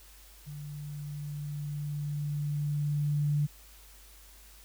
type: tone with level ramp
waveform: sine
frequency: 146.83 Hz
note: D3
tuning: in tune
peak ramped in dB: -39 to -24 dBFS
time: 0.46-3.47 s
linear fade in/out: 20 ms
effects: added 50 Hz sine -54 dBFS peak until 4.64 s + white hiss -56 dBFS RMS until 4.64 s